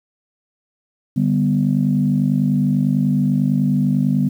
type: chord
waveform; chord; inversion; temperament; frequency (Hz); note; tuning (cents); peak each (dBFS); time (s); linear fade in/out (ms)
sine; G major; second; equal; 146.83 / 196 / 246.9; D3 / G3 / B3; 0 / 0 / 0; -18; 1.16-4.29; 10
effects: tanh soft clip ceiling -5 dBFS + 8-bit